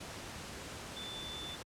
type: tone in noise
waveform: sine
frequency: 3520 Hz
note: A7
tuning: in tune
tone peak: -43 dBFS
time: 0.96-1.56 s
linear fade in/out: 10 ms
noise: pink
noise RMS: -45 dBFS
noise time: 0-1.63 s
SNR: -1 dB
effects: high-pass 60 Hz 12 dB/octave + low-pass 9000 Hz 12 dB/octave